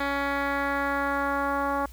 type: tone with low-pass filter sweep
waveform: 10% pulse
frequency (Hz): 280.1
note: C#4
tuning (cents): +18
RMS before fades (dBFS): -27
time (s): 0-1.86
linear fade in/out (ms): 5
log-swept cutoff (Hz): 2700 to 1100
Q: 1.7
effects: added 60 Hz sine -42 dBFS peak until 1.92 s + white hiss -54 dBFS RMS until 1.92 s